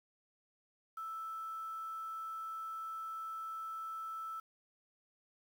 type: tone with quantisation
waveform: sine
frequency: 1318.5 Hz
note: E6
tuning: in tune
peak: -40 dBFS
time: 0.97-4.4 s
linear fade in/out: 5 ms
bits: 10
effects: none